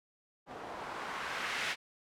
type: noise with low-pass filter sweep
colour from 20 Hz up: blue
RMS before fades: -39 dBFS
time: 0.46-1.76 s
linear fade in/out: 50 ms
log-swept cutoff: 600 to 2400 Hz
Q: 1.2
effects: none